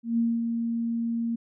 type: tone with ADSR envelope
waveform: sine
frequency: 231.7 Hz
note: A#3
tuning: 10 cents flat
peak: -20 dBFS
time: 0.03-1.36 s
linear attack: 150 ms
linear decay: 230 ms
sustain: -5 dB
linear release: 11 ms
effects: none